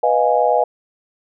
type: chord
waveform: sine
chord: F half-diminished seventh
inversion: second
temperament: equal with one note detuned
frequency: 493.9 / 622.3 / 702.1 / 830.6 Hz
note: Cb5 / Eb5 / F5 / Ab5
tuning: 0 / 0 / +9 / 0 cents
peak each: -18 dBFS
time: 0.03-0.64 s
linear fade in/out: 5 ms
effects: none